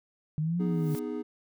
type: exponential two-way sweep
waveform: sine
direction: up then down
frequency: 150 to 181.7 to 150 Hz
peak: -26 dBFS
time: 0.38-0.95 s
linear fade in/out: 0 ms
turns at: 0.62 s
type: noise with exponential growth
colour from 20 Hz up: blue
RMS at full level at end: -43 dBFS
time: 0.59-0.99 s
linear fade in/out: 0 ms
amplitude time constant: 86 ms
type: chord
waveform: triangle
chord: G# minor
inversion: first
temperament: equal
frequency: 246.9 / 311.1 / 415.3 Hz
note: B3 / D#4 / G#4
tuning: 0 / 0 / 0 cents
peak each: -34 dBFS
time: 0.59-1.23 s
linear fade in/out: 20 ms
effects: none